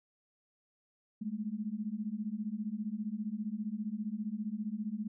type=beating tone pair; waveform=sine; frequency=204.2 / 219.2 Hz; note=G#3 / A3; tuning=-29 / -6 cents; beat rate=15 Hz; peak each=-38 / -37 dBFS; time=1.21-5.08 s; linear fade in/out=10 ms; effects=none